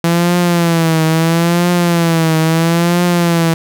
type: tone with vibrato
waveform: sawtooth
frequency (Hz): 167.6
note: E3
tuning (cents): +29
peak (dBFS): -6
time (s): 0.04-3.54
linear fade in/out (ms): 2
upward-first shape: triangle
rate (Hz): 0.75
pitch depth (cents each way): 95
effects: none